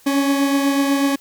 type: beating tone pair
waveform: 40% pulse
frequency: 277.2 / 285.3 Hz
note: C#4 / C#4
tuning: 0 / +50 cents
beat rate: 8.1 Hz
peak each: -15 / -24 dBFS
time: 0.06-1.16 s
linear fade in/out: 10 ms
effects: white hiss -50 dBFS RMS until 1.2 s